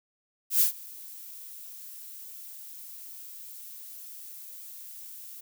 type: noise with ADSR envelope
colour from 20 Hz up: violet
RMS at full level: -20 dBFS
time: 0.5-5.41 s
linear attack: 110 ms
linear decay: 110 ms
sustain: -24 dB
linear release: 9 ms
effects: none